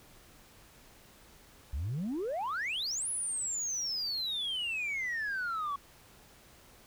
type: exponential two-way sweep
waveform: sine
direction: up then down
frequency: 61.74 to 10548 to 1108 Hz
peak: -30 dBFS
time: 1.73-5.76 s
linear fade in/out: 5 ms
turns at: 3.09 s
effects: tanh soft clip ceiling -30 dBFS + pink hiss -58 dBFS RMS until 6.86 s